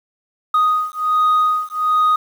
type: beating tone pair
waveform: sine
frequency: 1244.5 / 1245.8 Hz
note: D#6 / D#6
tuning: 0 / +2 cents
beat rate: 1.3 Hz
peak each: -15 dBFS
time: 0.54-2.16 s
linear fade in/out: 5 ms
effects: tanh soft clip ceiling -10 dBFS + 7-bit